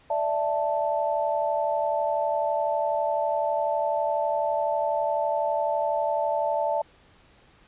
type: chord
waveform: sine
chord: D suspended second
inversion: none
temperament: equal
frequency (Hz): 587.3 / 659.3 / 880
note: D5 / E5 / A5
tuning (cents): 0 / 0 / 0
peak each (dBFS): -27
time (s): 0.1-6.82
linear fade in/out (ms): 5
effects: pink hiss -57 dBFS RMS until 7.67 s + resampled to 8000 Hz